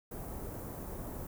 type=band-stop noise; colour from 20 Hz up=pink; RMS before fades=-42 dBFS; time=0.11-1.27 s; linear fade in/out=5 ms; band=820 to 15000 Hz; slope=12 dB/octave; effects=none